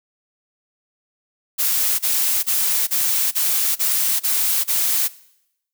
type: noise bursts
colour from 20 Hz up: blue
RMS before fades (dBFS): -19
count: 8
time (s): 1.58-5.084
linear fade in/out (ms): 20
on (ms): 410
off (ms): 32
effects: noise-tail reverb RT60 0.8 s tail -20 dB re dry